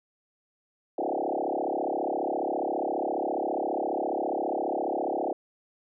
sine tone with frequency modulation, 554 Hz, C#5, 1 cent flat, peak -26 dBFS, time 0.98-5.33 s, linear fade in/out 5 ms, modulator 34.7 Hz, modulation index 7.4, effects none

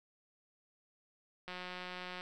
click train, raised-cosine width 0.3 ms, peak -28 dBFS, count 133, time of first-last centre 1.48-2.209 s, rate 181 Hz, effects none

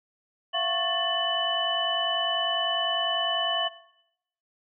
sine tone cluster, 674 / 724 / 1098 / 1765 / 2990 Hz, E5 / F#5 / C#6 / A6 / F#7, +38 / -38 / -17 / +5 / +17 cents, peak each -31 / -34 / -34 / -35 / -27 dBFS, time 0.53-3.69 s, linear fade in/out 20 ms, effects noise-tail reverb RT60 0.8 s tail -17 dB re dry

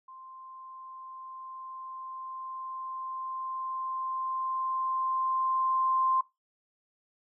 sine tone with level ramp, 1046.5 Hz, C6, in tune, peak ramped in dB -46 to -23 dBFS, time 0.08-6.21 s, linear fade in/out 5 ms, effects noise-tail reverb RT60 0.2 s tail -19 dB re dry

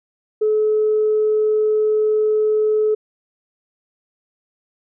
sine tone, 429.2 Hz, A4, 43 cents flat, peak -13 dBFS, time 0.41-2.95 s, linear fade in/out 10 ms, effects tanh soft clip ceiling -9 dBFS

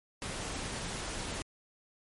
pink noise, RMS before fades -38 dBFS, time 0.22-1.42 s, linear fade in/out 0 ms, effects MP3 48 kbps

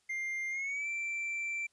triangle tone with pitch glide, 2100 to 2344 Hz, C7 to D7, +6 to -4 cents, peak -32 dBFS, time 0.09-1.67 s, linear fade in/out 10 ms, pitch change +190 cents, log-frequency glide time 0.5-0.88 s, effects white hiss -73 dBFS RMS until 1.72 s + resampled to 22050 Hz

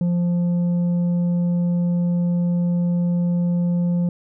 sine tone with tanh clipping, 174.61 Hz, F3, in tune, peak -18 dBFS, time 0.01-4.09 s, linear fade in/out 2 ms, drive 5 dB, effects none

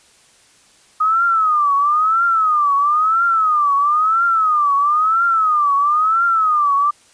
sine tone with vibrato, 1244.5 Hz, D#6, in tune, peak -12 dBFS, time 1-6.91 s, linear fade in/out 10 ms, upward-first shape triangle, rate 1 Hz, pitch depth 200 cents each way, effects white hiss -51 dBFS RMS until 7.13 s + resampled to 22050 Hz

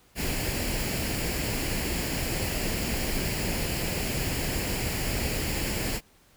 pink noise with comb filter, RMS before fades -29 dBFS, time 0.15-6.01 s, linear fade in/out 50 ms, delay 0.41 ms, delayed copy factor +0.55, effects pink hiss -60 dBFS RMS until 6.36 s

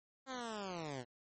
10% pulse linear sweep, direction down, 270 to 116.54 Hz, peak -33 dBFS, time 0.26-1.05 s, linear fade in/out 50 ms, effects MP3 32 kbps

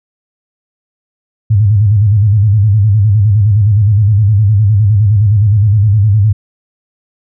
sine tone with vibrato, 103.83 Hz, G#2, in tune, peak -5 dBFS, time 1.5-6.33 s, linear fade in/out 10 ms, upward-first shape square, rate 9.7 Hz, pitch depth 99 cents each way, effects none

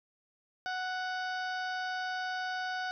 harmonic tone with a mistuned harmonic, 740 Hz, F#5, in tune, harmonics 1 / 2 / 3 / 4 / 5 / 6 / 7 / 8, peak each -36 / -36 / -51 / -49 / -49 / -48 / -52 / -58 dBFS, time 0.66-2.91 s, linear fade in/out 0 ms, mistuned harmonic 6, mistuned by +59 cents, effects none

